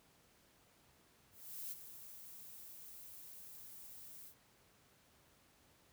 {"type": "noise with ADSR envelope", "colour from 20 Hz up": "violet", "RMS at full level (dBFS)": -44, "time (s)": [1.31, 4.35], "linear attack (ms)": 410, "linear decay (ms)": 21, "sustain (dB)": -10, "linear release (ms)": 88, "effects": ["pink hiss -69 dBFS RMS until 5.92 s", "high-pass 60 Hz 12 dB/octave"]}